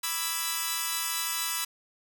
5% pulse chord, E dominant seventh, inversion second, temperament equal, 987.8 / 1174.7 / 1318.5 / 1661.2 Hz, B5 / D6 / E6 / G#6, 0 / 0 / 0 / 0 cents, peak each -21 / -25 / -21 / -25 dBFS, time 0.03-1.65 s, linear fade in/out 10 ms, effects none

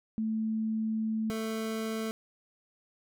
sine / 25% pulse tone pair in turn, 220 / 221.4 Hz, A3 / A3, 0 / +11 cents, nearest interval unison, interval 11 cents, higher second, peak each -28 dBFS, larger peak neither, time 0.18-1.3 / 1.3-2.11 s, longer first, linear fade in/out 0 ms, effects none

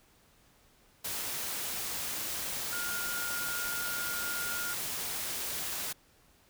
sine tone in noise, 1418 Hz, F6, 26 cents sharp, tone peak -36 dBFS, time 2.72-4.74 s, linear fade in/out 10 ms, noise white, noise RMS -36 dBFS, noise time 1.04-5.93 s, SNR -3 dB, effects pink hiss -64 dBFS RMS until 6.49 s

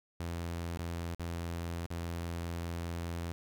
sawtooth tone with dropouts, 84.9 Hz, F2, 48 cents flat, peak -32 dBFS, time 0.2-3.32 s, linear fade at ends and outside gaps 0 ms, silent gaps 0.773-0.791 / 1.147-1.196 / 1.863-1.904 s, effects none

